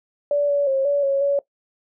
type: tone with pitch steps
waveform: sine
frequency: 578 / 571 / 538 / 571 / 551 / 564 Hz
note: D5 / D5 / C5 / D5 / C#5 / C#5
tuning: -28 / -49 / +48 / -49 / -11 / +30 cents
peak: -16 dBFS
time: 0.31-1.39 s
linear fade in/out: 2 ms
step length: 180 ms
effects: noise-tail reverb RT60 0.1 s tail -18 dB re dry